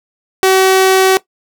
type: tone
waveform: sawtooth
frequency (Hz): 379.4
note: F#4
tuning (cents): +43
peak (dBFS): -3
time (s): 0.43-1.17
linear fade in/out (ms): 0
effects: noise-tail reverb RT60 0.1 s tail -17 dB re dry

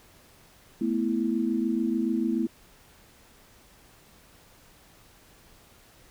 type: chord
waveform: sine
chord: A suspended second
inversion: none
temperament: equal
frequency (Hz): 220 / 246.9 / 329.6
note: A3 / B3 / E4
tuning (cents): 0 / 0 / 0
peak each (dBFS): -28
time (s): 0.81-2.47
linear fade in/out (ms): 5
effects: pink hiss -56 dBFS RMS until 6.1 s

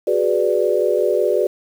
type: chord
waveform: sine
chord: G# half-diminished seventh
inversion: third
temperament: equal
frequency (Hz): 370 / 415.3 / 493.9 / 587.3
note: F#4 / G#4 / B4 / D5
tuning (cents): 0 / 0 / 0 / 0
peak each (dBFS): -20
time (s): 0.07-1.47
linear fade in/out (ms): 5
effects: 7-bit

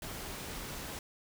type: noise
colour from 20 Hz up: pink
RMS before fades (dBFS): -42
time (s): 0.02-0.99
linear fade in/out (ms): 2
effects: none

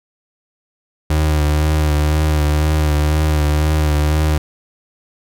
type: tone with vibrato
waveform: 35% pulse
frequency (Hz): 76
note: D#2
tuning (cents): -40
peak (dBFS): -11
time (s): 1.1-4.38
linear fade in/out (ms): 5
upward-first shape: sine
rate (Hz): 2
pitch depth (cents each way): 30
effects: none

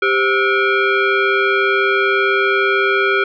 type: tone with frequency modulation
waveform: sine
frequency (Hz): 523.3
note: C5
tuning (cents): 0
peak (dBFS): -12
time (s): 0.02-3.24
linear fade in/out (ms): 5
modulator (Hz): 918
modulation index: 2.1
effects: none

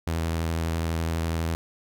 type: tone with vibrato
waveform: sawtooth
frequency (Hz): 82.1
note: E2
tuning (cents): -6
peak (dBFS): -21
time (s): 0.07-1.55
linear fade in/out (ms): 0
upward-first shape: square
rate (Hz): 12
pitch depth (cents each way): 17
effects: none

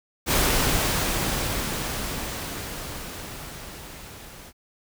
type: noise with level ramp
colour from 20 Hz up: pink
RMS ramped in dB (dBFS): -20 to -44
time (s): 0.26-4.53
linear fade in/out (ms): 50
effects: none

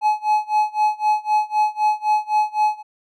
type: tone with tremolo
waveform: triangle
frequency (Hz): 850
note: G#5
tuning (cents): +40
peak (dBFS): -11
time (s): 0.01-2.83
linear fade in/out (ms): 50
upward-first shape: sine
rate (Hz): 3.9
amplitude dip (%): 95
effects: none

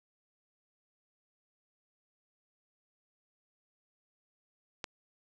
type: click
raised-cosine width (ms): 0.2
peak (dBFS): -19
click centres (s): 4.842
effects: none

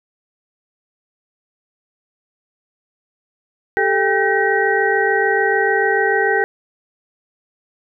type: tone cluster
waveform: sine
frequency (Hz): 393 / 439.8 / 795 / 1539 / 1898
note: G4 / A4 / G5 / G6 / A#6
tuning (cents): +4 / -1 / +24 / -32 / +31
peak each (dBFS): -20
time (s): 3.77-6.44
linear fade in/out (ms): 0
effects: none

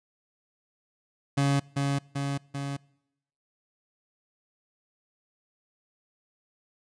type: tone with echo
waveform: 30% pulse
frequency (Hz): 140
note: C#3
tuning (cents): +18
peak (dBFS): -19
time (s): 1.37-1.6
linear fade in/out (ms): 10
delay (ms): 390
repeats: 3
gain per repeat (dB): -3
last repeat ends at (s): 2.77
effects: noise-tail reverb RT60 0.8 s tail -24 dB re dry + resampled to 22050 Hz

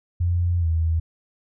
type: tone with pitch glide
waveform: sine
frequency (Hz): 87.31 to 81.46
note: F2 to E2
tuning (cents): 0 to -20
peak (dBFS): -18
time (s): 0.2-1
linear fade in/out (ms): 10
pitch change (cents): -120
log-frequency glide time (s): 0.59-0.67
effects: none

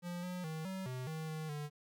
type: tone with pitch steps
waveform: square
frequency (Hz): 175.5 / 180.4 / 158.3 / 189.7 / 127.6 / 158.3 / 156.9 / 148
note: F3 / F#3 / D#3 / F#3 / C3 / D#3 / D#3 / D3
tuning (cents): +9 / -44 / +30 / +43 / -43 / +30 / +15 / +14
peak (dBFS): -40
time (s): 0.02-1.7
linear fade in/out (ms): 50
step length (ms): 210
effects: 12-bit

